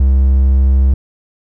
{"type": "tone", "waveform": "triangle", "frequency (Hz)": 66.6, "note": "C2", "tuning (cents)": 31, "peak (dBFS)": -5, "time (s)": [0, 0.94], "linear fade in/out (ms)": 5, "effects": []}